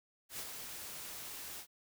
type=noise with ADSR envelope; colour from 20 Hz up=white; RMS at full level=-41 dBFS; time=0.29-1.67 s; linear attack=100 ms; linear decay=51 ms; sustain=-5 dB; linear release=81 ms; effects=none